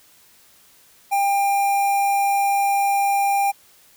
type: tone with notch filter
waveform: square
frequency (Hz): 798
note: G5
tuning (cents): +31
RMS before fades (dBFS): -19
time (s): 1.11-3.52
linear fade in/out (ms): 20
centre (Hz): 4300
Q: 0.84
effects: white hiss -53 dBFS RMS until 3.96 s